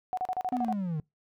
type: tone bursts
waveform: sine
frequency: 740 Hz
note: F#5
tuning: in tune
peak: -27 dBFS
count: 8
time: 0.13-0.726 s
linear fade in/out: 0 ms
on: 43 ms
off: 36 ms
type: linear sweep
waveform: triangle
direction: down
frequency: 261.6 to 146.83 Hz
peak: -27 dBFS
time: 0.52-1 s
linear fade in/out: 2 ms
effects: noise-tail reverb RT60 0.2 s tail -25 dB re dry